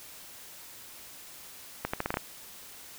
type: accelerating click train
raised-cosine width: 0.5 ms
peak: -14 dBFS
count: 7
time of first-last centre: 1.85-2.171 s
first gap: 85 ms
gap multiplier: 0.81
effects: white hiss -48 dBFS RMS until 2.98 s